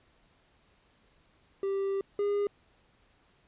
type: tone pair in turn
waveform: triangle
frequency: 392 / 407.4 Hz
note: G4 / G#4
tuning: 0 / -33 cents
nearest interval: minor second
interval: 67 cents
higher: second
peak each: -26 / -24 dBFS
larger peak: second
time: 1.63-2.01 / 2.19-2.47 s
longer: first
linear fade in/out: 2 ms
effects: pink hiss -66 dBFS RMS until 3.47 s + resampled to 8000 Hz